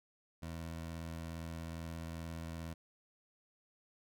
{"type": "tone with vibrato", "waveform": "20% pulse", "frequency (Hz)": 82.41, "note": "E2", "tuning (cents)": 0, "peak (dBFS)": -37, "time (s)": [0.42, 2.74], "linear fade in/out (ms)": 10, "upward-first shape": "square", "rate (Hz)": 17, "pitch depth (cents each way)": 14, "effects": []}